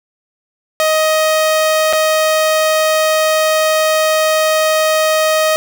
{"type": "tone with dropouts", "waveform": "sawtooth", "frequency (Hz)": 627, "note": "D#5", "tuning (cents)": 13, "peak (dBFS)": -7, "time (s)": [0.8, 5.56], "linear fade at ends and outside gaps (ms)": 0, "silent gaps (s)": [1.927, 1.933], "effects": ["8-bit"]}